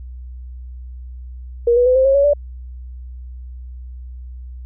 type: tone with pitch steps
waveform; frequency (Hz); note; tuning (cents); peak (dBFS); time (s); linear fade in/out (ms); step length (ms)
sine; 473.3 / 489.7 / 506.7 / 524.2 / 542.4 / 561.2 / 580.7; A#4 / B4 / B4 / C5 / C#5 / C#5 / D5; +26 / -15 / +44 / +3 / -38 / +21 / -20; -10; 1.67-2.335; 5; 95
effects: added 62 Hz sine -30 dBFS peak until 4.65 s